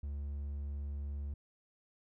triangle tone, 71.4 Hz, D2, 48 cents flat, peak -35 dBFS, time 0.03-1.34 s, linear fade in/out 5 ms, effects none

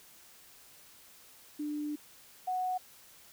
sine tone pair in turn, 297.2 / 737.7 Hz, D4 / F#5, +21 / -5 cents, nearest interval octave + major third, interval 1574 cents, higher second, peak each -33 / -30 dBFS, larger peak second, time 1.59-1.96 / 2.47-2.78 s, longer first, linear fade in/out 10 ms, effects white hiss -57 dBFS RMS until 3.32 s

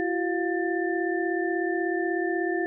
sine tone cluster, 337.5 / 373.9 / 708 / 1778 Hz, E4 / F#4 / F5 / A6, +41 / +18 / +23 / +18 cents, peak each -27 / -29 / -33 / -32 dBFS, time 0-2.66 s, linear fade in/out 0 ms, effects none

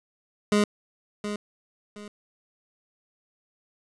25% pulse tone with echo, 207.6 Hz, G#3, in tune, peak -15 dBFS, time 0.52-0.64 s, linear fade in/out 2 ms, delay 720 ms, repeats 2, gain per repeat -10 dB, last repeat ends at 2.08 s, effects resampled to 22050 Hz + 9-bit

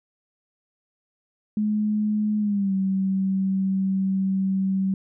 sine tone with pitch glide, 211.6 to 191.81 Hz, G#3 to G3, +33 to -37 cents, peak -20 dBFS, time 1.57-4.94 s, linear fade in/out 2 ms, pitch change -170 cents, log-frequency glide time 2.39-2.74 s, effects none

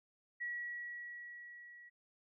sine tone with level ramp, 1925 Hz, B6, 45 cents flat, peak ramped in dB -37 to -54 dBFS, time 0.4-1.9 s, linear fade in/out 20 ms, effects none

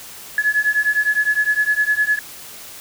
sine beating tone pair, 1699 / 1708.8 Hz, G#6 / G#6, +39 / +49 cents, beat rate 9.8 Hz, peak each -18 dBFS, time 0.38-2.19 s, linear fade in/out 2 ms, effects white hiss -37 dBFS RMS until 2.8 s

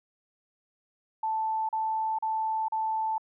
sine tone bursts, 880 Hz, A5, in tune, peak -26 dBFS, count 4, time 1.23-3.181 s, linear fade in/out 5 ms, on 460 ms, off 37 ms, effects none

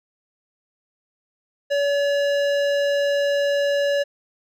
sine tone with hard clipping, 569 Hz, C#5, 45 cents sharp, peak -20 dBFS, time 1.7-4.04 s, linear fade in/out 20 ms, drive 15 dB, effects none

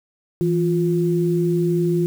sine tone pair together, 165.5 / 351.1 Hz, E3 / F4, +7 / +9 cents, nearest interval octave + minor second, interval 1302 cents, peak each -19 dBFS, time 0.41-2.06 s, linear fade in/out 0 ms, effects 7-bit

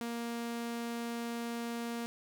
sawtooth tone, 234.4 Hz, A#3, 10 cents sharp, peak -32 dBFS, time 0.01-2.06 s, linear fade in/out 0 ms, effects none

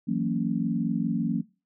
sine chord, F# dominant seventh, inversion third, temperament equal with one note detuned, 164.81 / 185 / 230 / 277.2 Hz, E3 / F#3 / A#3 / C#4, 0 / 0 / -23 / 0 cents, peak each -31 / -29 / -27 / -31 dBFS, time 0.07-1.42 s, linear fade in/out 20 ms, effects noise-tail reverb RT60 0.3 s tail -21 dB re dry

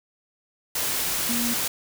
sine tone in noise, 236.5 Hz, A#3, 25 cents sharp, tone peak -26 dBFS, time 1.29-1.54 s, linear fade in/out 5 ms, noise white, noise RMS -26 dBFS, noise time 0.75-1.68 s, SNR -3 dB, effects none

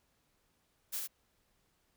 blue noise with echo, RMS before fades -37 dBFS, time 0.92-1.01 s, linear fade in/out 20 ms, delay 67 ms, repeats 1, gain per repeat -3 dB, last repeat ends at 1.077 s, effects pink hiss -75 dBFS RMS until 1.96 s

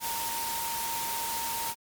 sine tone in noise, 922 Hz, A#5, 19 cents flat, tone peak -34 dBFS, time 0-1.75 s, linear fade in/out 50 ms, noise white, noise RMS -34 dBFS, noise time 0-1.75 s, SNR -3 dB, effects Opus 48 kbps

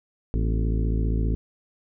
harmonic tone with a mistuned harmonic, 55 Hz, A1, in tune, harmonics 1 / 2 / 3 / 4 / 5 / 6 / 7 / 8, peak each -22 / -28 / -32 / -34 / -36 / -38 / -39 / -40 dBFS, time 0.34-1.35 s, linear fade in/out 0 ms, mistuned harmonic 4, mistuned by +120 cents, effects none

